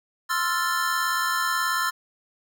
square chord, F major seventh, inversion second, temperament equal, 1046.5 / 1318.5 / 1396.9 / 1760 Hz, C6 / E6 / F6 / A6, 0 / 0 / 0 / 0 cents, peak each -29 dBFS, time 0.29-1.91 s, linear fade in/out 20 ms, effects none

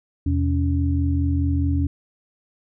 sine tone cluster, 82.8 / 127.6 / 281.2 Hz, E2 / C3 / C#4, +8 / -43 / +25 cents, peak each -19 / -28 / -24 dBFS, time 0.26-1.87 s, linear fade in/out 5 ms, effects none

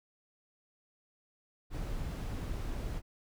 brown noise, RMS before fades -37 dBFS, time 1.7-3.02 s, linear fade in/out 50 ms, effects none

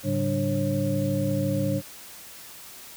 sine tone cluster, 106.3 / 140.5 / 191.9 / 294.7 / 543 Hz, G#2 / C#3 / G3 / D4 / C#5, +41 / +24 / -37 / +6 / -36 cents, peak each -29 dBFS, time 0.03-1.82 s, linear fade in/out 50 ms, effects white hiss -44 dBFS RMS until 2.96 s

